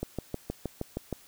click train, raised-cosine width 2 ms, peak -18 dBFS, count 8, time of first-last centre 0.03-1.127 s, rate 6.38 Hz, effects white hiss -56 dBFS RMS until 1.27 s

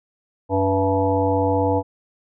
harmonic tone with a mistuned harmonic, 95.7 Hz, G2, 41 cents flat, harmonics 1 / 3 / 5 / 7 / 9 / 10, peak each -23 / -23 / -21 / -26 / -24 / -31 dBFS, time 0.49-1.83 s, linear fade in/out 50 ms, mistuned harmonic 5, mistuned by +41 cents, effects none

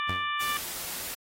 harmonic tone, 589 Hz, D5, 5 cents sharp, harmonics 2 / 3 / 4 / 5 / 6, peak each -30 / -34 / -36 / -38 / -40 dBFS, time 0-0.57 s, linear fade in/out 0 ms
sawtooth tone with exponential decay, 92.3 Hz, F#2, 4 cents flat, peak -25 dBFS, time 0.09-0.33 s, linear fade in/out 5 ms, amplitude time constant 51 ms
white noise, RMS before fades -36 dBFS, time 0.4-1.15 s, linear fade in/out 10 ms
effects AAC 48 kbps

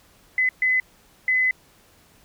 sine tone bursts at uneven times, 2022 Hz, B6, 40 cents sharp, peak -17 dBFS, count 3, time 0.38-0.49 / 0.62-0.8 / 1.28-1.51 s, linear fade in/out 2 ms, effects pink hiss -56 dBFS RMS until 2.24 s

